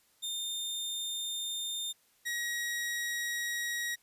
sawtooth tone pair in turn, 3626 / 1900.9 Hz, A#7 / A#6, -49 / +33 cents, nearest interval major seventh, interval 1118 cents, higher first, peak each -31 / -29 dBFS, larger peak second, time 0.22-1.93 / 2.25-3.96 s, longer neither, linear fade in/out 20 ms, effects white hiss -68 dBFS RMS until 4.02 s + resampled to 32000 Hz

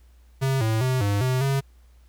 square tone with pitch steps, 134.1 / 110.9 / 128.9 / 101.4 / 128.6 / 136.8 Hz, C3 / A2 / C3 / G#2 / C3 / C#3, +43 / +14 / -26 / -41 / -30 / -23 cents, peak -21 dBFS, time 0.41-1.61 s, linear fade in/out 20 ms, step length 200 ms, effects added 60 Hz sine -50 dBFS peak until 2.08 s + pink hiss -65 dBFS RMS until 2.08 s

